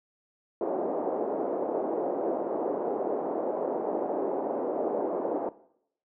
pink band-pass noise, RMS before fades -30 dBFS, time 0.61-5.49 s, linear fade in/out 2 ms, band 330 to 710 Hz, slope 24 dB/octave, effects noise-tail reverb RT60 0.7 s tail -18 dB re dry

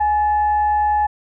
sine tone with frequency modulation, 839 Hz, G#5, 17 cents sharp, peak -14 dBFS, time 0-1.07 s, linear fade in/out 10 ms, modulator 910 Hz, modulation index 0.27, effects none

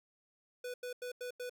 square tone bursts, 494.5 Hz, B4, 2 cents sharp, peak -40 dBFS, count 5, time 0.64-1.496 s, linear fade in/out 5 ms, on 100 ms, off 89 ms, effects none

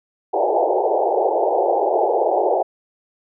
white band-pass noise, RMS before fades -18 dBFS, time 0.33-2.63 s, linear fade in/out 10 ms, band 350 to 860 Hz, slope 96 dB/octave, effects none

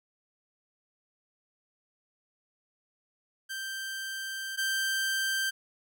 sawtooth tone pair in turn, 1568 / 1568 Hz, G6 / G6, 0 / 0 cents, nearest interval unison, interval 0 cents, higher neither, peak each -31 / -24 dBFS, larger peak second, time 3.49-4.57 / 4.57-5.51 s, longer first, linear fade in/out 20 ms, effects none

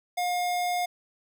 square tone, 713 Hz, F5, 36 cents sharp, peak -26 dBFS, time 0.17-0.86 s, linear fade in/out 10 ms, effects none

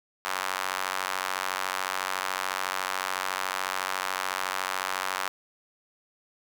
square tone with high-pass filter, 46.95 Hz, F#1, 26 cents sharp, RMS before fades -31 dBFS, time 0.25-5.28 s, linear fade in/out 0 ms, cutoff 1100 Hz, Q 1.6, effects none

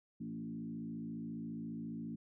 sine tone with frequency modulation, 227.3 Hz, A#3, 43 cents flat, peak -40 dBFS, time 0.2-2.16 s, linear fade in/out 10 ms, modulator 54.6 Hz, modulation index 1.2, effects none

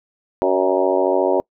harmonic tone with a mistuned harmonic, 94 Hz, F#2, 28 cents sharp, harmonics 3 / 4 / 5 / 6 / 7 / 8 / 9 / 10, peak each -25 / -19 / -23 / -20 / -22 / -28 / -28 / -26 dBFS, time 0.42-1.4 s, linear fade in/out 0 ms, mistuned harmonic 7, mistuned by -29 cents, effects noise-tail reverb RT60 0.1 s tail -26 dB re dry

